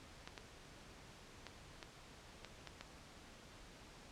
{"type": "clicks", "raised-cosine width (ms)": 0.2, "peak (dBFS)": -30, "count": 7, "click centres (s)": [0.275, 0.378, 1.467, 1.828, 2.447, 2.673, 2.81], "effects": ["pink hiss -58 dBFS RMS until 4.11 s", "low-pass 7000 Hz 12 dB/octave"]}